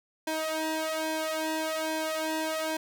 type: tone with flanger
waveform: sawtooth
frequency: 316.1 Hz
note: D#4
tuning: 27 cents sharp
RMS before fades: -31 dBFS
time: 0.27-2.77 s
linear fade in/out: 5 ms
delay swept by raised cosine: 1.2 to 2.04 ms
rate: 1.2 Hz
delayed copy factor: +0.95
effects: none